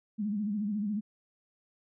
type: tone with vibrato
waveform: sine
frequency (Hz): 207.7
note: G#3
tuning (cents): 0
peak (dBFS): -29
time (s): 0.18-1.01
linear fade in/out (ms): 20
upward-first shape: sine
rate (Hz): 14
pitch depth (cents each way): 87
effects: none